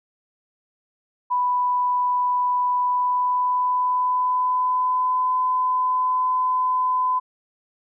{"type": "tone with pitch glide", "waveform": "sine", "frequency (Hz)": [990, 1012.6], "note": ["B5", "B5"], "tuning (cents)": [4, 43], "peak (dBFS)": -18, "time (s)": [1.3, 7.2], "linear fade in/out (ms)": 20, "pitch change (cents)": 39, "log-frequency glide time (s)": [2.8, 5.35], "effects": []}